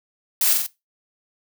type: noise with echo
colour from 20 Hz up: blue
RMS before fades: -19 dBFS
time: 0.41-0.53 s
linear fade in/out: 2 ms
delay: 45 ms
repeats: 3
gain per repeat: -3 dB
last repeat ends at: 0.665 s
effects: noise-tail reverb RT60 0.2 s tail -18 dB re dry